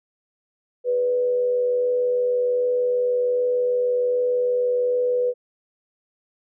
sine tone with frequency modulation, 493.9 Hz, B4, in tune, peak -18 dBFS, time 0.84-5.34 s, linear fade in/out 50 ms, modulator 86.5 Hz, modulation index 0.25, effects none

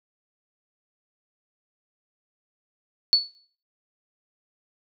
sine tone with exponential decay, 4435 Hz, C#8, in tune, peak -11 dBFS, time 3.13-3.35 s, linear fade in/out 0 ms, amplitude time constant 46 ms, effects noise-tail reverb RT60 0.5 s tail -19 dB re dry

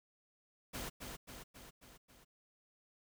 pink noise with echo, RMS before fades -43 dBFS, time 0.73-0.9 s, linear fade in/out 20 ms, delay 270 ms, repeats 5, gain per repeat -4 dB, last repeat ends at 2.25 s, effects none

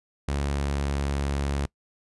sawtooth tone with pitch glide, 70.6 to 70.19 Hz, C#2 to C#2, +32 to +22 cents, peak -21 dBFS, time 0.28-1.66 s, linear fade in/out 5 ms, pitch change -10 cents, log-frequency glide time 0.38-1.31 s, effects noise-tail reverb RT60 0.1 s tail -24 dB re dry + resampled to 24000 Hz

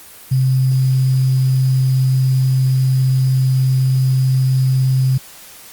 sine tone with sample-and-hold, 130.8 Hz, C3, in tune, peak -11 dBFS, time 0.31-5.18 s, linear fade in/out 10 ms, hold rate 4900 Hz, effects white hiss -39 dBFS RMS until 5.72 s + Opus 32 kbps

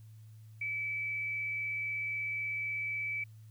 sine tone with frequency modulation, 2300 Hz, D7, 37 cents flat, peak -33 dBFS, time 0.61-3.24 s, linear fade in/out 5 ms, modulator 83.8 Hz, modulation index 0.36, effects added 109 Hz sine -50 dBFS peak until 3.5 s + white hiss -71 dBFS RMS until 3.5 s

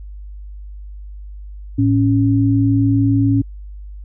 sine tone pair together, 110.01 / 277.2 Hz, A2 / C#4, 0 / 0 cents, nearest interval octave + major third, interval 1600 cents, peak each -14 dBFS, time 1.78-3.42 s, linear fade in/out 10 ms, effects added 50 Hz sine -30 dBFS peak until 4.04 s

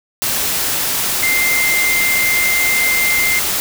sine tone in noise, 2093 Hz, C7, in tune, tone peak -14 dBFS, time 1.23-3.39 s, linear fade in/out 0 ms, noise white, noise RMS -18 dBFS, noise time 0.22-3.6 s, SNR +1 dB, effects none

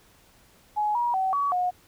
sine tone with pitch steps, 841 / 957 / 760 / 1132 / 723 Hz, G#5 / A#5 / F#5 / C#6 / F#5, +22 / +45 / +46 / +36 / -40 cents, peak -22 dBFS, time 0.76-1.71 s, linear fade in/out 20 ms, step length 190 ms, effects pink hiss -58 dBFS RMS until 1.87 s

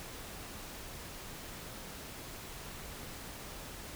silence, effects pink hiss -46 dBFS RMS until 3.95 s

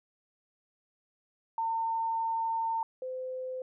sine tone pair in turn, 906 / 513.6 Hz, A#5 / C5, -50 / -32 cents, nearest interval minor seventh, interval 982 cents, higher first, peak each -28 / -34 dBFS, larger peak first, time 1.58-2.83 / 3.02-3.62 s, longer first, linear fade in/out 2 ms, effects none

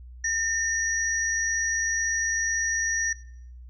sine tone pair together, 1814 / 5799 Hz, A#6 / F#8, -48 / -36 cents, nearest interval octave + minor sixth, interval 2012 cents, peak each -26 dBFS, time 0.24-3.13 s, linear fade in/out 5 ms, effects noise-tail reverb RT60 0.7 s tail -21 dB re dry + added 61 Hz sine -41 dBFS peak until 3.69 s

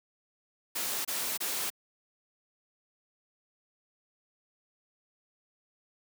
white noise bursts, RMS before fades -33 dBFS, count 3, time 0.75-1.702 s, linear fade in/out 10 ms, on 300 ms, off 26 ms, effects high-pass 200 Hz 12 dB/octave

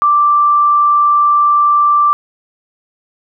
sine tone, 1174.7 Hz, D6, in tune, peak -7 dBFS, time 0.02-2.13 s, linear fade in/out 0 ms, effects none

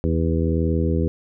harmonic tone with a mistuned harmonic, 81.4 Hz, E2, 21 cents flat, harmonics 1 / 2 / 3 / 4 / 5 / 6, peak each -21 / -24 / -26 / -27 / -28 / -29 dBFS, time 0.04-1.08 s, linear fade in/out 0 ms, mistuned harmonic 6, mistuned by +19 cents, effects none

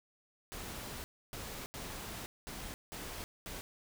pink noise bursts at uneven times, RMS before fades -44 dBFS, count 6, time 0.52-1.04 / 1.33-1.66 / 1.74-2.26 / 2.47-2.74 / 2.92-3.24 / 3.46-3.61 s, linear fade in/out 0 ms, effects none

